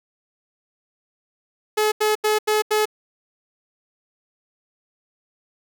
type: tone bursts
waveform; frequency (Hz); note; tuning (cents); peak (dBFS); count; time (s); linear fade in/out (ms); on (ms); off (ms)
sawtooth; 427; G#4; +48; -13; 5; 1.77-2.856; 10; 150; 84
effects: none